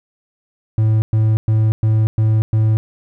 triangle tone bursts, 109.4 Hz, A2, 9 cents flat, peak -9 dBFS, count 6, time 0.78-2.77 s, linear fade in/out 0 ms, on 240 ms, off 110 ms, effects none

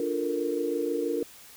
sine chord, Bb major seventh, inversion first, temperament equal, 293.7 / 349.2 / 440 / 466.2 Hz, D4 / F4 / A4 / Bb4, 0 / 0 / 0 / 0 cents, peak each -32 / -32 / -35 / -29 dBFS, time 0-1.23 s, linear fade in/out 2 ms, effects white hiss -50 dBFS RMS until 1.56 s

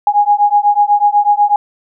sine beating tone pair, 821 / 829.1 Hz, G#5 / G#5, -20 / -3 cents, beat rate 8.1 Hz, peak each -11 dBFS, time 0.07-1.56 s, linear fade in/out 2 ms, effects none

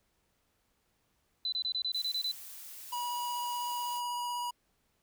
sine tone bursts, 4008 Hz, B7, 25 cents sharp, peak -30 dBFS, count 9, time 1.45-2.315 s, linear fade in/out 2 ms, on 73 ms, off 26 ms
blue noise, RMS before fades -47 dBFS, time 1.92-4.02 s, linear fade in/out 50 ms
square tone with vibrato, 968 Hz, B5, 35 cents flat, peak -34 dBFS, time 2.92-4.51 s, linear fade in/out 10 ms, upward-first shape triangle, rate 16 Hz, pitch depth 10 cents each way
effects pink hiss -75 dBFS RMS until 5.02 s

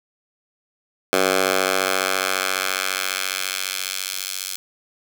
10% pulse tone with high-pass filter sweep, 94.6 Hz, F#2, 39 cents sharp, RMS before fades -23 dBFS, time 1.13-4.56 s, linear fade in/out 0 ms, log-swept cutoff 460 to 4700 Hz, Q 0.74, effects none

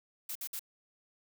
blue noise bursts, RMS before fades -39 dBFS, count 3, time 0.29-0.594 s, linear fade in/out 5 ms, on 64 ms, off 56 ms, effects none

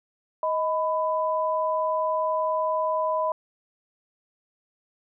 sine tone pair together, 629 / 998.5 Hz, D#5 / B5, +19 / +19 cents, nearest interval minor sixth, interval 800 cents, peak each -25 dBFS, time 0.43-3.32 s, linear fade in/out 2 ms, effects none

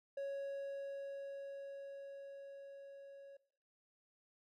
triangle tone with level ramp, 554.4 Hz, C#5, in tune, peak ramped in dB -37 to -51 dBFS, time 0.17-3.37 s, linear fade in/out 5 ms, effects noise-tail reverb RT60 0.7 s tail -19 dB re dry

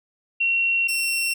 sine / sawtooth tone pair in turn, 2733 / 2722 Hz, F7 / F7, -38 / -45 cents, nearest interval unison, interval 7 cents, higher first, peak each -18 dBFS, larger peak neither, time 0.4-0.88 / 0.88-1.34 s, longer first, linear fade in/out 10 ms, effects none

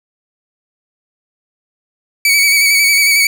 sawtooth tone with vibrato, 2264 Hz, C#7, 36 cents sharp, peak -5 dBFS, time 2.25-3.27 s, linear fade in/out 2 ms, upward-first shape square, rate 11 Hz, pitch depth 29 cents each way, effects none

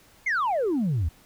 sine exponential sweep, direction down, 2226 to 71.7 Hz, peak -20 dBFS, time 0.26-1.09 s, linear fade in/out 10 ms, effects tanh soft clip ceiling -20 dBFS + pink hiss -56 dBFS RMS until 1.25 s

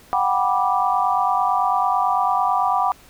sine chord, G major seventh, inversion third, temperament just, 735 / 784 / 980 / 1176 Hz, F#5 / G5 / B5 / D6, -12 / 0 / -14 / +2 cents, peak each -22 dBFS, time 0.13-2.92 s, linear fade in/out 0 ms, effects pink hiss -49 dBFS RMS until 3.09 s

